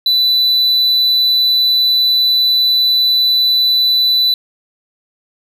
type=tone; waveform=triangle; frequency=3985 Hz; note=B7; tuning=15 cents sharp; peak=-8 dBFS; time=0.06-4.34 s; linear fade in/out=2 ms; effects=none